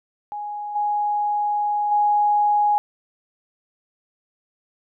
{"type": "tone with level steps", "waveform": "sine", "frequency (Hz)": 830.6, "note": "G#5", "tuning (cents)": 0, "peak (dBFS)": [-27, -19, -15], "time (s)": [0.32, 2.78], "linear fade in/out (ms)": 0, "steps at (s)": [0.75, 1.91], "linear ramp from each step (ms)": 10, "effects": []}